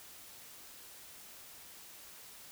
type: silence
effects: white hiss -53 dBFS RMS until 2.51 s